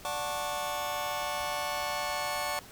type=chord; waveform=sawtooth; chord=D major seventh; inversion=none; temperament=just; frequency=587.3 / 734.2 / 881 / 1101.2 Hz; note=D5 / F#5 / A5 / C#6; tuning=0 / -14 / +2 / -12 cents; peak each=-33 dBFS; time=0.05-2.59 s; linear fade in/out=0 ms; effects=pink hiss -50 dBFS RMS until 2.71 s